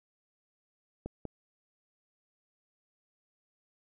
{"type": "clicks", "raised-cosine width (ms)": 2, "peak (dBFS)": -24, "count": 2, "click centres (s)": [1.06, 1.253], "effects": []}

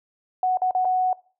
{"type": "tone with dropouts", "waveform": "sine", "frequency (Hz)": 740, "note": "F#5", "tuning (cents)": 0, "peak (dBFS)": -18, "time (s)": [0.43, 1.13], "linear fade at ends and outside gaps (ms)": 2, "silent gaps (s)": [[0.572, 0.618], [0.71, 0.749], [0.848, 0.852]], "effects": ["noise-tail reverb RT60 0.4 s tail -21 dB re dry"]}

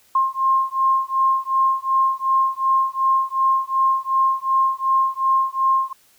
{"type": "beating tone pair", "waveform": "sine", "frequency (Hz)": [1062, 1064.7], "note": ["C6", "C6"], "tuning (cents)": [25, 30], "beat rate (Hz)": 2.7, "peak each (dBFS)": -19, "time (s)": [0.15, 5.93], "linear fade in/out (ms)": 5, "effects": ["white hiss -56 dBFS RMS until 6.18 s"]}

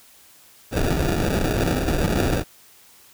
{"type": "noise with sample-and-hold", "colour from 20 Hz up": "pink", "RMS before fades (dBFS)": -21, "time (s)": [0.71, 2.44], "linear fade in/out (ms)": 50, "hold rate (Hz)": 1050, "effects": ["white hiss -51 dBFS RMS until 3.13 s"]}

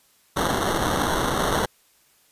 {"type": "noise with sample-and-hold", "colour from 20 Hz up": "blue", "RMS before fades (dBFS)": -23, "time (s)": [0.36, 1.66], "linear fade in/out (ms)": 10, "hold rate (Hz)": 2450, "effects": ["white hiss -60 dBFS RMS until 2.31 s", "resampled to 32000 Hz"]}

